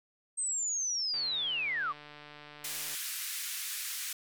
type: linear sweep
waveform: sine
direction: down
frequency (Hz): 8372 to 1072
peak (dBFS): -30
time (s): 0.37-1.93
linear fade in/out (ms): 20
type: click train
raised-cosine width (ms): 0.3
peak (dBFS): -33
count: 268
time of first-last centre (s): 1.14-2.944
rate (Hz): 148
type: band-pass noise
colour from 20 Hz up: white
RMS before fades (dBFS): -38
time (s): 2.64-4.13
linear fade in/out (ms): 5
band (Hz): 1500 to 15000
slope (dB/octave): 24
effects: none